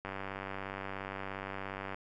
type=click train; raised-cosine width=0.5 ms; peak=-24 dBFS; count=185; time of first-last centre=0.05-1.945 s; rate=97.1 Hz; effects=none